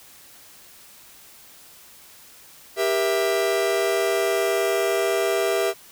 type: chord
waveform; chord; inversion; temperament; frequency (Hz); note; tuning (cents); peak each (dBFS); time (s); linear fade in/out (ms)
45% pulse; E diminished; first; just; 395.6 / 474.7 / 659.3; G4 / Bb4 / E5; +16 / +31 / 0; -23 / -27 / -24; 2.76-5.74; 50
effects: white hiss -48 dBFS RMS until 5.91 s